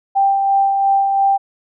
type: tone with tremolo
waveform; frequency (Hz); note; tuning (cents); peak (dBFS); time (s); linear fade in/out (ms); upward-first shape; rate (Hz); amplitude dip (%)
sine; 787; G5; +7; -10; 0.15-1.38; 20; sine; 2.9; 35
effects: none